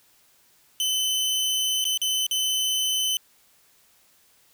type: tone with dropouts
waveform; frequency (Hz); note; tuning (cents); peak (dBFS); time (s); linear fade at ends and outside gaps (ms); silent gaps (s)
sawtooth; 3041; F#7; +47; -19; 0.8-3.17; 1; 1.842-1.852 / 1.975-2.016 / 2.266-2.311
effects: white hiss -60 dBFS RMS until 4.53 s